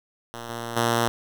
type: tone with level steps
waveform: 5% pulse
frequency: 117.2 Hz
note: A#2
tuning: 10 cents sharp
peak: -23 / -20 / -9 dBFS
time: 0.34-1.08 s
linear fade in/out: 0 ms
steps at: 0.49 / 0.76 s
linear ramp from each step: 10 ms
effects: 8-bit